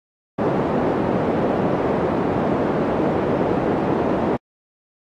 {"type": "band-pass noise", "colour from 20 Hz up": "pink", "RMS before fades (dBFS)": -20, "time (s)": [0.38, 4.37], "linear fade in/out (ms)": 10, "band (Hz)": [210, 680], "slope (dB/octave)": 12, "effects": ["AAC 48 kbps"]}